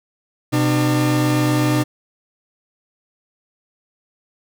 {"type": "tone pair together", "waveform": "40% pulse", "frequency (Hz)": [126.9, 301.8], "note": ["B2", "D4"], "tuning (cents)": [47, 47], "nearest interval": "octave + minor third", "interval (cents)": 1500, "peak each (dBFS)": -17, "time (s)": [0.52, 1.84], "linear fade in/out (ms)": 20, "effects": []}